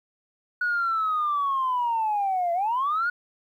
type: linear two-way sweep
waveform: sine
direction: down then up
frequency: 1469 to 674 to 1469 Hz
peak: -21 dBFS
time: 0.61-3.1 s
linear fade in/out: 5 ms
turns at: 2.53 s
effects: tanh soft clip ceiling -18 dBFS + 10-bit